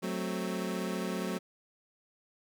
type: chord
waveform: 25% pulse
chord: F# diminished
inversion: none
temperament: equal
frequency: 185 / 220 / 261.6 Hz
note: F#3 / A3 / C4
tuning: 0 / 0 / 0 cents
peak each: -31 / -34 / -36 dBFS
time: 0.02-1.39 s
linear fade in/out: 20 ms
effects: none